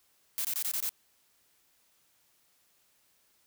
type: noise bursts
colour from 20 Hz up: blue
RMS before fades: -32 dBFS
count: 6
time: 0.38-0.892 s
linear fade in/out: 0 ms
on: 67 ms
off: 22 ms
effects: white hiss -69 dBFS RMS until 3.46 s